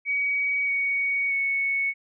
sine tone with pitch steps, 2261 / 2238 / 2214 Hz, C#7 / C#7 / C#7, +34 / +16 / -3 cents, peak -22 dBFS, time 0.05-1.94 s, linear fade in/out 50 ms, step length 630 ms, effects none

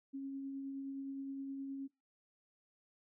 sine tone with tremolo, 272.9 Hz, C#4, 27 cents flat, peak -39 dBFS, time 0.13-1.88 s, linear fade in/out 20 ms, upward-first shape triangle, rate 9.6 Hz, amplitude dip 25%, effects noise-tail reverb RT60 0.2 s tail -18 dB re dry

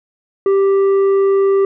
sine tone with tanh clipping, 392 Hz, G4, in tune, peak -11 dBFS, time 0.46-1.65 s, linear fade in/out 2 ms, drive 6 dB, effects none

